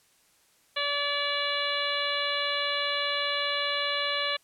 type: harmonic tone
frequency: 575 Hz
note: D5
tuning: 37 cents flat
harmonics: 1 / 2 / 3 / 4 / 5 / 6 / 7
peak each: -34 / -34 / -34 / -34 / -34 / -34 / -34 dBFS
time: 0.76-4.37 s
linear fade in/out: 10 ms
effects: white hiss -64 dBFS RMS until 4.43 s + low-pass 12000 Hz 12 dB/octave